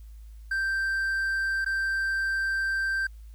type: tone with dropouts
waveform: triangle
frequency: 1568 Hz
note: G6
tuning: in tune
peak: -23 dBFS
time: 0.51-3.07 s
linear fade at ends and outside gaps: 5 ms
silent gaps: 1.647-1.661 s
effects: added 54 Hz sine -42 dBFS peak until 3.34 s + white hiss -66 dBFS RMS until 3.34 s